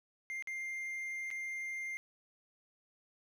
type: tone with dropouts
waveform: triangle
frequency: 2104 Hz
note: C7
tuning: 9 cents sharp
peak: -36 dBFS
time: 0.3-1.97 s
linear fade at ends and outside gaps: 0 ms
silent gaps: 0.424-0.473 / 1.304-1.312 s
effects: none